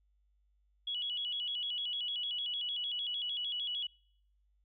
sine tone with vibrato, 3136 Hz, G7, in tune, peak -34 dBFS, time 0.87-3.87 s, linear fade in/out 5 ms, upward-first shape square, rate 6.6 Hz, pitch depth 110 cents each way, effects noise-tail reverb RT60 0.7 s tail -25 dB re dry + added 50 Hz sine -69 dBFS peak until 4.64 s

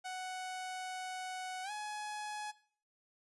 sawtooth tone with pitch glide, 742 to 842.5 Hz, F#5 to G#5, +5 to +25 cents, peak -36 dBFS, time 0.04-2.52 s, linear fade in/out 20 ms, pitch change +220 cents, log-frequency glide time 1.63-1.71 s, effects noise-tail reverb RT60 0.5 s tail -18 dB re dry + resampled to 24000 Hz

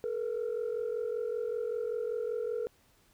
sine tone pair together, 434.8 / 480 Hz, A4 / B4, -21 / -49 cents, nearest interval major second, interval 172 cents, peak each -33 / -32 dBFS, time 0.04-2.67 s, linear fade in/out 0 ms, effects tanh soft clip ceiling -27 dBFS + pink hiss -66 dBFS RMS until 3.13 s

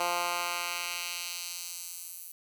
10% pulse tone with high-pass filter sweep, 174.61 Hz, F3, in tune, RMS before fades -35 dBFS, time 0-2.32 s, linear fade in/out 2 ms, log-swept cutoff 720 to 12000 Hz, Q 0.91, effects none

